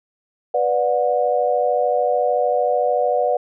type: chord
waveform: sine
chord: B minor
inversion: none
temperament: equal with one note detuned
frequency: 493.9 / 587.3 / 725.6 Hz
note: B4 / D5 / F#5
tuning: 0 / 0 / -34 cents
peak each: -20 dBFS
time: 0.54-3.37 s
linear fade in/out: 5 ms
effects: none